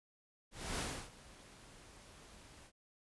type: noise with ADSR envelope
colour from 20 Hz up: pink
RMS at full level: -38 dBFS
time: 0.51-2.72 s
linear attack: 270 ms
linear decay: 310 ms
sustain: -20 dB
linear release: 62 ms
effects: resampled to 24000 Hz